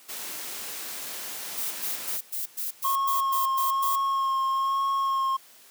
white noise, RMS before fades -36 dBFS, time 0.08-2.18 s, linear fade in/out 20 ms
violet noise bursts, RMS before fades -31 dBFS, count 10, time 1.57-3.96 s, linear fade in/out 10 ms, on 140 ms, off 110 ms
triangle tone with vibrato, 1081 Hz, C#6, 44 cents flat, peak -21 dBFS, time 2.84-5.37 s, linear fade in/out 10 ms, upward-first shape sine, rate 1.1 Hz, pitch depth 17 cents each way
effects white hiss -53 dBFS RMS until 5.7 s + high-pass 200 Hz 12 dB/octave

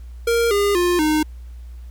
square tone with pitch steps, 466.1 / 405.8 / 353.2 / 307.5 Hz, A#4 / G#4 / F4 / D#4, 0 / -40 / +20 / -20 cents, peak -16 dBFS, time 0.27-1.23 s, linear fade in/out 5 ms, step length 240 ms, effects added 60 Hz sine -33 dBFS peak until 1.9 s + pink hiss -58 dBFS RMS until 1.9 s

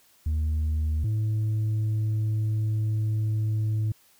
sine tone pair in turn, 77.5 / 108.26 Hz, D#2 / A2, -6 / -28 cents, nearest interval tritone, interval 578 cents, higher second, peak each -20 dBFS, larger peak neither, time 0.26-1.04 / 1.04-3.92 s, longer second, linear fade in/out 5 ms, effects tanh soft clip ceiling -22 dBFS + white hiss -60 dBFS RMS until 4.19 s

